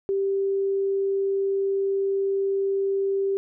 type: tone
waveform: sine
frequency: 392 Hz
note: G4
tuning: in tune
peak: -21 dBFS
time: 0.09-3.37 s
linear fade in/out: 0 ms
effects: none